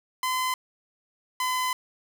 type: tone pair in turn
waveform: sawtooth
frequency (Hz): 1023 / 1015.3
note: C6 / B5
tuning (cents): -39 / +48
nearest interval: unison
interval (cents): 13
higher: first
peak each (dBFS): -21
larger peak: neither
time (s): 0.23-0.54 / 1.4-1.73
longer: second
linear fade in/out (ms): 2
effects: 8-bit